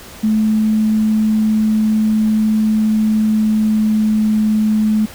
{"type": "tone with pitch glide", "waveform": "sine", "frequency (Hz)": [216.6, 215.1], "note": ["A3", "A3"], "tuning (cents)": [-27, -39], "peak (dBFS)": -11, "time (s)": [0.23, 5.06], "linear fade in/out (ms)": 10, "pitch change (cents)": -12, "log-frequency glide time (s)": [3.02, 4.41], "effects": ["pink hiss -36 dBFS RMS until 5.14 s"]}